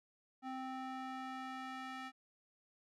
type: tone with band-pass filter sweep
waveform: square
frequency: 261.1 Hz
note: C4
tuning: 3 cents flat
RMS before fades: -45 dBFS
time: 0.42-2.12 s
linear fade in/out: 50 ms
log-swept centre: 810 to 1700 Hz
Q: 0.97
effects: none